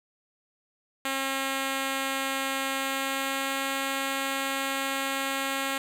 5% pulse tone with pitch glide, 270 to 271.6 Hz, C#4 to C#4, -45 to -35 cents, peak -16 dBFS, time 1.05-5.78 s, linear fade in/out 2 ms, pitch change +10 cents, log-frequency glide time 2.77-3.62 s, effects none

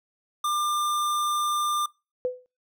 square tone, 1196 Hz, D6, 31 cents sharp, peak -24 dBFS, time 0.44-1.86 s, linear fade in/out 5 ms
sine tone with exponential decay, 502 Hz, B4, 28 cents sharp, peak -20 dBFS, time 2.25-2.46 s, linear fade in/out 0 ms, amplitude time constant 44 ms
effects noise-tail reverb RT60 0.3 s tail -25 dB re dry

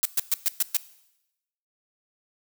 blue noise bursts, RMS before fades -22 dBFS, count 6, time 0.03-0.768 s, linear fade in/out 0 ms, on 23 ms, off 120 ms, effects noise-tail reverb RT60 0.9 s tail -18 dB re dry

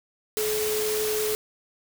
sine tone in noise, 428.4 Hz, A4, 46 cents flat, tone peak -25 dBFS, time 0.37-1.35 s, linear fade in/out 0 ms, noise white, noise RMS -30 dBFS, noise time 0.37-1.35 s, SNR +2 dB, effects none

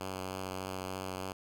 5% pulse tone with vibrato, 94 Hz, F#2, 28 cents sharp, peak -26 dBFS, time 0-1.33 s, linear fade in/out 10 ms, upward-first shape sine, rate 3.3 Hz, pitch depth 13 cents each way, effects none

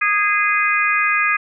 harmonic tone, 412.4 Hz, G#4, 12 cents flat, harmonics 3 / 4 / 5 / 6, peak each -20 / -20 / -20 / -20 dBFS, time 0.01-1.37 s, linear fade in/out 10 ms, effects none

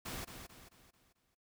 pink noise with echo, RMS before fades -43 dBFS, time 0.05-0.25 s, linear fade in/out 10 ms, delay 220 ms, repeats 5, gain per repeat -7 dB, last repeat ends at 1.35 s, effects noise-tail reverb RT60 0.2 s tail -23 dB re dry

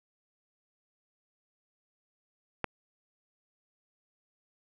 click, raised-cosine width 0.5 ms, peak -14 dBFS, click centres 2.643 s, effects none

